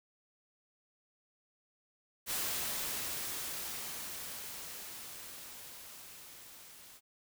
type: noise with level ramp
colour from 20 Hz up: white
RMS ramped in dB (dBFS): -35 to -55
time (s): 2.26-7.01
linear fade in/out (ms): 50
effects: none